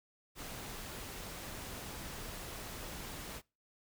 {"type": "noise", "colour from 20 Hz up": "pink", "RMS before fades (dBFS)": -45, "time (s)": [0.35, 3.42], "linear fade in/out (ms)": 50, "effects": ["noise-tail reverb RT60 0.3 s tail -25 dB re dry"]}